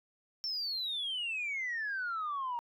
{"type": "exponential sweep", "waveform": "sine", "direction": "down", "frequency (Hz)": [5450, 932.3], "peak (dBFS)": -32, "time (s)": [0.44, 2.59], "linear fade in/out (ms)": 0, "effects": ["tanh soft clip ceiling -30 dBFS"]}